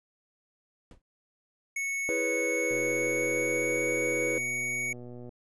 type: noise with exponential decay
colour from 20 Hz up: brown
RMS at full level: -39 dBFS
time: 0.91-1.02 s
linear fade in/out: 2 ms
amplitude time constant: 23 ms
type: tone with pitch glide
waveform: square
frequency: 2209 to 2236 Hz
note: C#7 to C#7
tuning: -7 to +14 cents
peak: -30 dBFS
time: 1.76-4.93 s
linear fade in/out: 5 ms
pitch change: +21 cents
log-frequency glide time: 2.48-3.86 s
type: chord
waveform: triangle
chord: C# minor seventh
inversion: first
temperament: equal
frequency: 329.6 / 415.3 / 493.9 / 554.4 Hz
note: E4 / G#4 / B4 / C#5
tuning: 0 / 0 / 0 / 0 cents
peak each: -33 / -34 / -29 / -35 dBFS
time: 2.09-4.38 s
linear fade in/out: 0 ms
type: click train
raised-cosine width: 2 ms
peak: -32 dBFS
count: 316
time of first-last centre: 2.71-5.292 s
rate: 122 Hz
effects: resampled to 24000 Hz